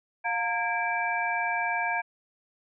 sine tone cluster, 708 / 914 / 1631 / 2331 Hz, F5 / A#5 / G#6 / D7, +23 / -34 / -32 / -14 cents, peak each -31 dBFS, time 0.24-2.02 s, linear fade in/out 20 ms, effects none

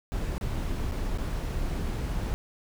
brown noise with dropouts, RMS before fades -30 dBFS, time 0.12-2.34 s, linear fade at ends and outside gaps 0 ms, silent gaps 0.381-0.411 / 0.912-0.921 / 1.176-1.184 s, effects none

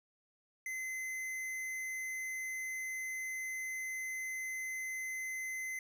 sine tone with hard clipping, 2051 Hz, C7, 35 cents flat, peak -39 dBFS, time 0.66-5.79 s, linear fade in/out 2 ms, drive 15 dB, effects none

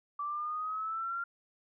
sine exponential sweep, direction up, 1158 to 1393 Hz, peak -33 dBFS, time 0.19-1.24 s, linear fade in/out 5 ms, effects none

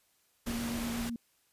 pink noise, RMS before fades -39 dBFS, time 0.46-1.1 s, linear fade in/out 10 ms
sine tone with vibrato, 234.2 Hz, A#3, 8 cents sharp, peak -34 dBFS, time 0.47-1.16 s, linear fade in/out 2 ms, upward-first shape square, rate 8.4 Hz, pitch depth 12 cents each way
effects white hiss -71 dBFS RMS until 1.52 s + resampled to 32000 Hz

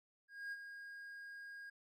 triangle tone with ADSR envelope, 1629 Hz, G#6, 34 cents flat, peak -39 dBFS, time 0.28-1.7 s, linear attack 240 ms, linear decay 39 ms, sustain -8 dB, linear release 8 ms, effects none

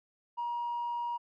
triangle tone with tanh clipping, 952 Hz, A#5, 36 cents sharp, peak -32 dBFS, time 0.37-1.18 s, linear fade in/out 20 ms, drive 5 dB, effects none

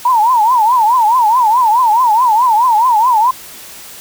sine tone with vibrato, 931 Hz, A#5, 2 cents flat, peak -7 dBFS, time 0.05-3.31 s, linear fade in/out 5 ms, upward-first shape triangle, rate 4.7 Hz, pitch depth 210 cents each way, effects white hiss -33 dBFS RMS until 4 s

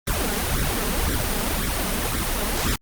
pink noise with flanger, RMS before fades -23 dBFS, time 0.07-2.76 s, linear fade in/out 5 ms, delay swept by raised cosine 0.53 to 4.93 ms, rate 1.9 Hz, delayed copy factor +0.85, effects Opus 32 kbps

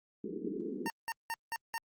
white band-pass noise, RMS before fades -39 dBFS, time 0.24-0.88 s, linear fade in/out 2 ms, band 180 to 440 Hz, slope 96 dB/octave
25% pulse tone bursts, 915 Hz, A#5, 32 cents flat, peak -31 dBFS, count 5, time 0.86-1.78 s, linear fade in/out 0 ms, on 40 ms, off 180 ms
effects Opus 48 kbps

